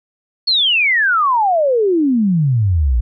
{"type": "exponential sweep", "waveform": "sine", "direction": "down", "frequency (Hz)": [4425, 55], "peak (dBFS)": -11, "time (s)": [0.47, 3.01], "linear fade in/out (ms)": 10, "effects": []}